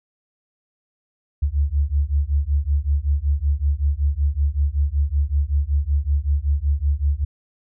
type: beating tone pair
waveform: sine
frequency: 69.3 / 74.6 Hz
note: C#2 / D2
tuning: 0 / +28 cents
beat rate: 5.3 Hz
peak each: -20 dBFS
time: 1.42-7.25 s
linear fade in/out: 10 ms
effects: none